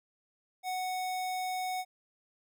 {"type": "tone", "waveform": "square", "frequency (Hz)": 740, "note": "F#5", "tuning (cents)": 0, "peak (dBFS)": -33, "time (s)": [0.63, 1.85], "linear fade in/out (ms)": 50, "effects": []}